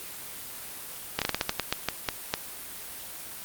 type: slowing click train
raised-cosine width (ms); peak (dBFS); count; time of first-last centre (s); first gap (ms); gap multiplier
0.2; -7; 12; 1.19-2.339; 27; 1.25
effects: white hiss -40 dBFS RMS until 3.44 s + Opus 32 kbps